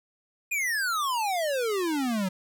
square exponential sweep, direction down, 2489 to 180.9 Hz, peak -26 dBFS, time 0.51-2.29 s, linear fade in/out 10 ms, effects none

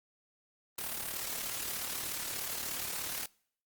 white noise with amplitude modulation, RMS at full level -35 dBFS, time 0.78-3.26 s, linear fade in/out 5 ms, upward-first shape sine, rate 36.8 Hz, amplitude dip 60%, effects noise-tail reverb RT60 0.6 s tail -25 dB re dry + Opus 32 kbps

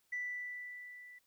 sine tone with level ramp, 1975.5 Hz, B6, in tune, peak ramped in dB -34 to -52 dBFS, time 0.12-1.19 s, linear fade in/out 10 ms, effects tanh soft clip ceiling -31 dBFS + white hiss -75 dBFS RMS until 1.26 s

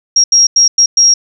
sine tone bursts at uneven times, 5610 Hz, F8, 7 cents sharp, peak -4 dBFS, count 5, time 0.16-0.24 / 0.32-0.47 / 0.56-0.68 / 0.78-0.86 / 0.97-1.14 s, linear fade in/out 5 ms, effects none

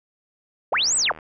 sine linear two-way sweep, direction up then down, 345.5 to 8320 to 345.5 Hz, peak -18 dBFS, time 0.72-1.12 s, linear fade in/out 5 ms, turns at 0.96 s
click train, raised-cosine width 0.5 ms, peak -25 dBFS, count 37, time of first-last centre 0.73-1.188 s, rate 78.6 Hz
effects none

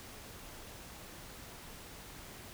silence, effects pink hiss -50 dBFS RMS until 2.53 s

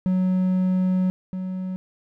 triangle tone pair in turn, 185 / 185.87 Hz, F#3 / F#3, 0 / +8 cents, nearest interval unison, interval 8 cents, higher second, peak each -16 / -24 dBFS, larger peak first, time 0.06-1.1 / 1.33-1.76 s, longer first, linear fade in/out 0 ms, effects none

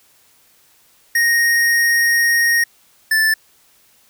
square tone pair in turn, 1864.7 / 1759 Hz, A#6 / A6, 0 / -1 cents, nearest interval minor second, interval 101 cents, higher first, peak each -13 dBFS, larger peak neither, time 1.15-2.64 / 3.11-3.34 s, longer first, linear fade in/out 5 ms, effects white hiss -54 dBFS RMS until 4.09 s

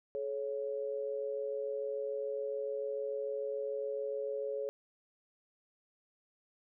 sine tone pair together, 427.9 / 554.8 Hz, A4 / C#5, -48 / +1 cents, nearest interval major third, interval 449 cents, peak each -37 / -37 dBFS, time 0.15-4.69 s, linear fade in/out 0 ms, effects none

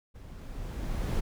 brown noise with level ramp, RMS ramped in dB -47 to -27 dBFS, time 0.14-1.21 s, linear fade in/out 20 ms, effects none

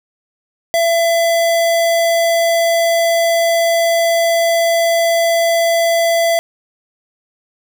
square tone, 671 Hz, E5, 31 cents sharp, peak -12 dBFS, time 0.74-6.39 s, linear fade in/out 0 ms, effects none

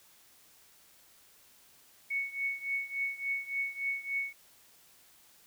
sine tone with tremolo, 2217 Hz, C#7, in tune, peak -28 dBFS, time 2.1-4.33 s, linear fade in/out 10 ms, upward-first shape triangle, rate 3.5 Hz, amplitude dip 90%, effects white hiss -61 dBFS RMS until 5.46 s

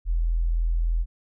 sine tone, 41.69 Hz, E1, 20 cents sharp, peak -20 dBFS, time 0.05-1.06 s, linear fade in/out 50 ms, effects none

